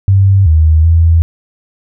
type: tone with pitch steps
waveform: sine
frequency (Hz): 97.4 / 78.9 / 82.6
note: G2 / D#2 / E2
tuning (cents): -11 / +25 / +4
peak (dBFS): -4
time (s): 0.08-1.22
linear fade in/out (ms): 0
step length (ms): 380
effects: none